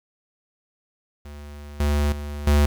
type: tone with level steps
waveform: square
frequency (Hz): 73.1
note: D2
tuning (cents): -7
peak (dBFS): -36 / -19 / -30 / -15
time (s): 1.25-2.66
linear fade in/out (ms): 5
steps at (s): 1.8 / 2.12 / 2.47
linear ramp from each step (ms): 2
effects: 9-bit